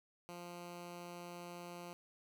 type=tone; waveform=10% pulse; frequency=174.61 Hz; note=F3; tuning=in tune; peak=-39 dBFS; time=0.29-1.93 s; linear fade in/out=0 ms; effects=none